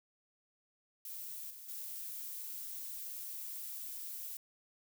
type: noise with level steps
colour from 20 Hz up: violet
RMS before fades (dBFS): -45 / -51 / -44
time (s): 1.05-4.37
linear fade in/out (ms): 2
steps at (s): 1.5 / 1.68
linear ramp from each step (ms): 10
effects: none